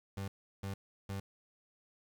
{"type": "tone bursts", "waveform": "30% pulse", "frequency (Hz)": 98, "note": "G2", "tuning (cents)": 0, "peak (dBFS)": -35, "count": 3, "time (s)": [0.17, 1.2], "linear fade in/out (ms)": 5, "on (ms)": 110, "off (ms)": 350, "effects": ["11-bit"]}